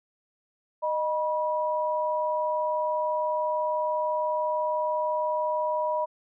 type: tone pair together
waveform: sine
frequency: 617 / 971 Hz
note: D#5 / B5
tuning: -15 / -30 cents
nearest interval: minor sixth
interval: 785 cents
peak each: -27 dBFS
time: 0.82-6.06 s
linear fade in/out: 20 ms
effects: none